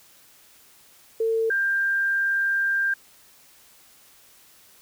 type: tone pair in turn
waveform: sine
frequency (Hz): 449.6 / 1590.2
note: A4 / G6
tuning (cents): +37 / +24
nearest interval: octave + minor seventh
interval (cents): 2187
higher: second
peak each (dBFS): -20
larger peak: neither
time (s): 1.2-1.5 / 1.5-2.94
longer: second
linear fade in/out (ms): 5
effects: white hiss -54 dBFS RMS until 4.81 s